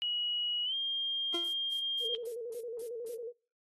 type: tone with pitch glide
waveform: sine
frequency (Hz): 2910 to 3210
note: F#7 to G7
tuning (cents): -29 to +40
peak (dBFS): -31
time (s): 0.02-2.15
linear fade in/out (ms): 0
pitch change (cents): +169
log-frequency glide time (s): 0.64-0.75
type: tone with exponential decay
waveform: 40% pulse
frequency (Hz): 343.1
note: F4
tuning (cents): -31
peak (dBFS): -31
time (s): 1.34-1.54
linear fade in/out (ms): 5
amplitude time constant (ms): 43
type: noise bursts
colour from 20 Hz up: violet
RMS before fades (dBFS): -48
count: 7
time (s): 1.44-3.15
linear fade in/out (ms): 5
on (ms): 90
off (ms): 180
type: tone with vibrato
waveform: sine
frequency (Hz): 466.2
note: A#4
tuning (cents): 0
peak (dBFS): -37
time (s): 2-3.33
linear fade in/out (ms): 50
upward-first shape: square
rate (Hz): 11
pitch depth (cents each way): 67
effects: noise-tail reverb RT60 0.4 s tail -26 dB re dry + AAC 32 kbps